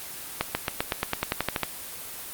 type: accelerating click train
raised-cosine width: 0.3 ms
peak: -7 dBFS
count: 13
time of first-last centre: 0.41-1.633 s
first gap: 140 ms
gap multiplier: 0.94
effects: white hiss -38 dBFS RMS until 2.33 s + Opus 24 kbps